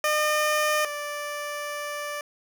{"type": "tone pair in turn", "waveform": "15% pulse", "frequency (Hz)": [606, 586.7], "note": ["D#5", "D5"], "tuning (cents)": [-46, -2], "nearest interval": "minor second", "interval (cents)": 56, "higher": "first", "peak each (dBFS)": [-15, -24], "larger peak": "first", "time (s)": [[0.04, 0.85], [0.85, 2.21]], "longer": "second", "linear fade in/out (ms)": 2, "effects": []}